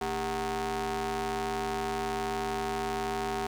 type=ring-modulated tone; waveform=sawtooth; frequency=173.8 Hz; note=F3; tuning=8 cents flat; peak=-23 dBFS; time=0.01-3.47 s; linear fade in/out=5 ms; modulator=572 Hz; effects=low-pass 10000 Hz 12 dB/octave + 9-bit